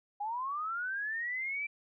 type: linear sweep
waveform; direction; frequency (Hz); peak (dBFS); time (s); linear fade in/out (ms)
sine; up; 801 to 2349; -33; 0.2-1.67; 10
effects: none